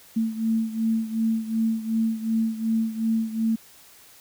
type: beating tone pair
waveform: sine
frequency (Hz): 223.1 / 225.8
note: A3 / A3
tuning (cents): +24 / +45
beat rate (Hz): 2.7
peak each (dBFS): -23 / -27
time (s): 0.16-3.56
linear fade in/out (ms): 10
effects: white hiss -51 dBFS RMS until 4.2 s